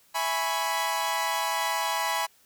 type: chord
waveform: sawtooth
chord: C# minor seventh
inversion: first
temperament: equal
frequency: 659.3 / 830.6 / 987.8 / 1108.7 Hz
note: E5 / G#5 / B5 / C#6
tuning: 0 / 0 / 0 / 0 cents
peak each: -31 / -27 / -25 / -31 dBFS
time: 0.14-2.27 s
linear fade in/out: 20 ms
effects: white hiss -61 dBFS RMS until 2.45 s